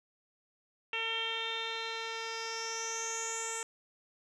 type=tone with low-pass filter sweep; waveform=10% pulse; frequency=452.6 Hz; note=A4; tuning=49 cents sharp; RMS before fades=-37 dBFS; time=0.93-3.63 s; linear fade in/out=2 ms; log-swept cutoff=2900 to 7900 Hz; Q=8; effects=none